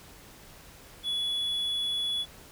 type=tone; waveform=triangle; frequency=3400 Hz; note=G#7; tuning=40 cents sharp; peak=-26 dBFS; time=1.03-2.26 s; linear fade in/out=50 ms; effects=pink hiss -51 dBFS RMS until 2.51 s